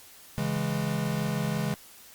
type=chord; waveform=square; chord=C# minor; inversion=none; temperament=equal; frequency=138.59 / 164.81 / 207.7 Hz; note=C#3 / E3 / G#3; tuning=0 / 0 / 0 cents; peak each=-32 dBFS; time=0.38-1.74 s; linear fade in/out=0 ms; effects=white hiss -51 dBFS RMS until 2.14 s + Opus 48 kbps